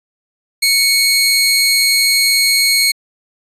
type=tone pair together; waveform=sawtooth; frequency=2222 / 4203 Hz; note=C#7 / C8; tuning=+4 / +7 cents; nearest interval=major seventh; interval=1103 cents; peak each=-10 dBFS; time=0.62-2.92 s; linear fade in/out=10 ms; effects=resampled to 32000 Hz